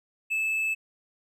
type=tone; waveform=triangle; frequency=2617 Hz; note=E7; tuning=13 cents flat; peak=-23 dBFS; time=0.3-0.75 s; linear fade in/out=20 ms; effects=none